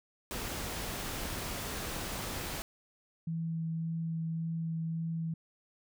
pink noise, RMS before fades -38 dBFS, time 0.31-2.62 s, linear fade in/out 0 ms
sine tone with vibrato, 163.6 Hz, E3, 13 cents flat, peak -32 dBFS, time 3.27-5.34 s, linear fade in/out 5 ms, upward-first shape sine, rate 1.8 Hz, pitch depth 9 cents each way
effects none

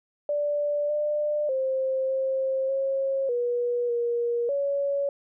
sine tone with pitch steps, 585 / 596 / 527 / 531 / 541 / 483.4 / 474 / 562 Hz, D5 / D5 / C5 / C5 / C#5 / B4 / A#4 / C#5, -7 / +25 / +12 / +25 / -42 / -37 / +29 / +24 cents, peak -23 dBFS, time 0.29-5.09 s, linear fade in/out 2 ms, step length 600 ms, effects none

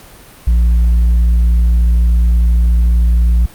sine tone with tanh clipping, 58.27 Hz, A#1, in tune, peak -8 dBFS, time 0.47-3.46 s, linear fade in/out 5 ms, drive 3 dB, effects pink hiss -39 dBFS RMS until 3.54 s + Opus 48 kbps

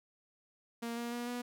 sawtooth tone with pitch steps, 233.4 / 236.8 / 240.2 / 243.7 Hz, A#3 / A#3 / B3 / B3, +2 / +27 / -48 / -23 cents, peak -33 dBFS, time 0.82-1.42 s, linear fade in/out 10 ms, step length 150 ms, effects none

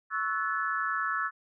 sine chord, F# minor seventh, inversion second, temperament equal with one note detuned, 1108.7 / 1318.5 / 1480 / 1722.8 Hz, C#6 / E6 / F#6 / A6, 0 / 0 / 0 / -37 cents, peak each -35 / -31 / -35 / -33 dBFS, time 0.1-1.31 s, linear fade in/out 50 ms, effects none

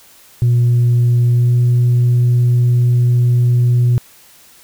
sine tone with pitch glide, 120.6 to 121.86 Hz, B2 to B2, -41 to -23 cents, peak -7 dBFS, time 0.42-3.98 s, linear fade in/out 0 ms, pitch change +18 cents, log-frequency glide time 1.31-1.52 s, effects tanh soft clip ceiling -7 dBFS + white hiss -45 dBFS RMS until 4.63 s

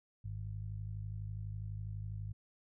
harmonic tone, 52.1 Hz, G#1, 6 cents sharp, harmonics 1 / 2 / 3, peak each -46 / -40 / -52 dBFS, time 0.24-2.33 s, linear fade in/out 10 ms, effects none

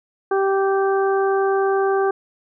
harmonic tone, 389.8 Hz, G4, 10 cents flat, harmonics 1 / 2 / 3 / 4, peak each -17 / -23 / -27 / -29 dBFS, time 0.31-2.11 s, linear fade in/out 5 ms, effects none

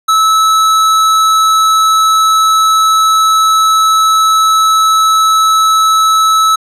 sine tone with tanh clipping, 1303 Hz, E6, 20 cents flat, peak -8 dBFS, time 0.08-6.56 s, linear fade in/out 10 ms, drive 18 dB, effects resampled to 32000 Hz

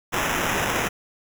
white noise with sample-and-hold, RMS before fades -24 dBFS, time 0.12-0.89 s, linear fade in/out 20 ms, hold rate 4410 Hz, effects none

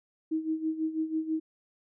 sine tone with tremolo, 317.2 Hz, D#4, 33 cents sharp, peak -25 dBFS, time 0.31-1.4 s, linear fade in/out 10 ms, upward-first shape sine, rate 6.1 Hz, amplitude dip 75%, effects none

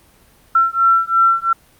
sine beating tone pair, 1349 / 1351.9 Hz, E6 / E6, +40 / +43 cents, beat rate 2.9 Hz, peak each -14 dBFS, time 0.55-1.53 s, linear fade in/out 5 ms, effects pink hiss -51 dBFS RMS until 1.79 s + Opus 32 kbps

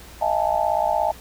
sine tone cluster, 624 / 681 / 827 / 884 Hz, D#5 / F5 / G#5 / A5, +5 / -44 / -8 / +8 cents, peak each -24 dBFS, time 0.21-1.12 s, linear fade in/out 10 ms, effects added 60 Hz sine -44 dBFS peak until 1.2 s + pink hiss -44 dBFS RMS until 1.2 s

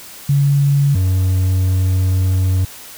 sine / triangle tone pair in turn, 141.1 / 92.94 Hz, C#3 / F#2, +31 / +8 cents, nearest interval perfect fifth, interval 723 cents, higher first, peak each -10 dBFS, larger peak neither, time 0.29-0.95 / 0.95-2.65 s, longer second, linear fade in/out 5 ms, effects white hiss -36 dBFS RMS until 2.97 s

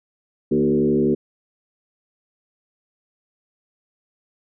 sine tone with frequency modulation, 311.1 Hz, D#4, in tune, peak -15 dBFS, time 0.51-1.15 s, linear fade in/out 10 ms, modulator 71.4 Hz, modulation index 1.7, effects none

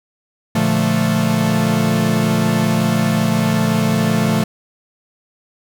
45% pulse chord, Bb major seventh, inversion none, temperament equal, 116.54 / 146.83 / 174.61 / 220 Hz, Bb2 / D3 / F3 / A3, 0 / 0 / 0 / 0 cents, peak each -22 / -22 / -19 / -17 dBFS, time 0.55-4.44 s, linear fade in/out 5 ms, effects none

